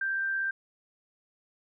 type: tone with amplitude modulation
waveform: sine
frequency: 1574 Hz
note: G6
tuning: 7 cents sharp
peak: -26 dBFS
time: 0.01-0.51 s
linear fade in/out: 5 ms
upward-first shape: sine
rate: 76.6 Hz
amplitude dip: 25%
effects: none